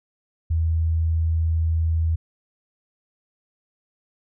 sine tone, 81.3 Hz, E2, 23 cents flat, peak -18 dBFS, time 0.5-2.16 s, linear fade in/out 10 ms, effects none

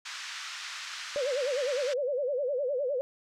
pink band-pass noise, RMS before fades -40 dBFS, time 0.05-1.94 s, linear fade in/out 10 ms, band 1300 to 6400 Hz, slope 24 dB/octave
sine tone with vibrato, 537 Hz, C5, 45 cents sharp, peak -27 dBFS, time 1.16-3.01 s, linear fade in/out 0 ms, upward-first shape sine, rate 9.8 Hz, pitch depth 170 cents each way
effects none

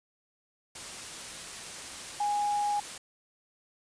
sine tone in noise, 825 Hz, G#5, 12 cents flat, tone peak -26 dBFS, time 2.2-2.8 s, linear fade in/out 5 ms, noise white, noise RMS -41 dBFS, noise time 0.75-2.98 s, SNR +12 dB, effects resampled to 22050 Hz

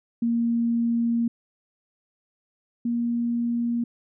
sine tone pair in turn, 233.5 / 236.3 Hz, A#3 / A#3, +3 / +24 cents, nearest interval unison, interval 21 cents, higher second, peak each -20 / -22 dBFS, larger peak first, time 0.22-1.28 / 2.85-3.84 s, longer first, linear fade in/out 5 ms, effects none

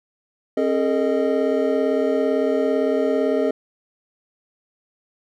triangle tone cluster, 267.8 / 417 / 454.8 / 620 Hz, C4 / G#4 / A#4 / D#5, +40 / +7 / -43 / -6 cents, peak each -21 dBFS, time 0.57-3.51 s, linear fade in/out 5 ms, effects none

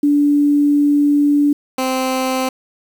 sine / 15% pulse tone pair in turn, 290 / 260.1 Hz, D4 / C4, -22 / -10 cents, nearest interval major second, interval 188 cents, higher first, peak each -10 dBFS, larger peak neither, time 0.03-1.53 / 1.78-2.49 s, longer first, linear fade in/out 5 ms, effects 7-bit

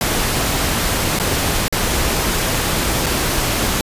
pink noise with dropouts, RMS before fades -18 dBFS, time 0.01-3.81 s, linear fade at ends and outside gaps 1 ms, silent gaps 1.189-1.198 / 1.681-1.725 / 3.061-3.065 s, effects resampled to 32000 Hz

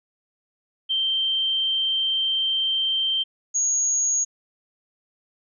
sine tone pair in turn, 3136 / 6645 Hz, G7 / G#8, 0 / 0 cents, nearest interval octave + minor second, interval 1300 cents, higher second, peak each -20 / -19 dBFS, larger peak second, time 0.89-3.24 / 3.54-4.25 s, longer first, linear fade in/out 20 ms, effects none

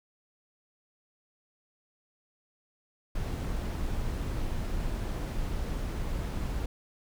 brown noise, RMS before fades -32 dBFS, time 3.15-6.66 s, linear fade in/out 5 ms, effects none

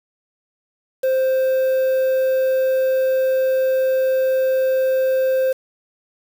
triangle tone with quantisation, 523.3 Hz, C5, in tune, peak -13 dBFS, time 1.03-5.53 s, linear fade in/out 10 ms, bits 6, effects none

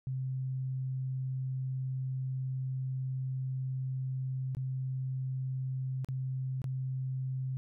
sine tone with dropouts, 130.81 Hz, C3, in tune, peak -32 dBFS, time 0.07-7.57 s, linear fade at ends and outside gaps 0 ms, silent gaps 4.549-4.569 / 6.046-6.087 / 6.618-6.642 s, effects none

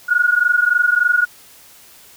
sine tone pair together, 1436 / 1459.4 Hz, F6 / F#6, +48 / -24 cents, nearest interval unison, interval 28 cents, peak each -15 dBFS, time 0.08-1.26 s, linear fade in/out 20 ms, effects white hiss -45 dBFS RMS until 2.16 s

